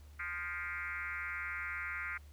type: tone with frequency modulation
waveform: sine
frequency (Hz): 1760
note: A6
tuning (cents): 0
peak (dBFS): -37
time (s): 0.19-2.18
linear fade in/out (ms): 10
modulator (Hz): 178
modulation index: 2.9
effects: added 73 Hz sine -52 dBFS peak until 2.32 s + pink hiss -66 dBFS RMS until 2.32 s